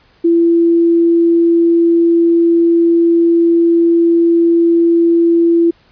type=tone; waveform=sine; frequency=337.1 Hz; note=E4; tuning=39 cents sharp; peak=-7 dBFS; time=0.24-5.71 s; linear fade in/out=10 ms; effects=pink hiss -51 dBFS RMS until 5.91 s + resampled to 11025 Hz